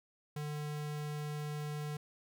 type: tone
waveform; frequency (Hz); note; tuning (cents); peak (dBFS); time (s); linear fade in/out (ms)
square; 149.2; D3; +28; -38; 0.36-1.97; 5
effects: none